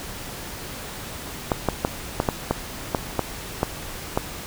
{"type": "clicks", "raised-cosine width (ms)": 1, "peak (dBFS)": -5, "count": 10, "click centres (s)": [1.518, 1.687, 1.849, 2.201, 2.288, 2.51, 2.948, 3.193, 3.631, 4.175], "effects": ["pink hiss -35 dBFS RMS until 4.46 s"]}